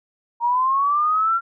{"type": "linear sweep", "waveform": "sine", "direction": "up", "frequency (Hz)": [932.3, 1379], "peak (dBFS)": -16, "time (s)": [0.4, 1.41], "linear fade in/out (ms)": 50, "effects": []}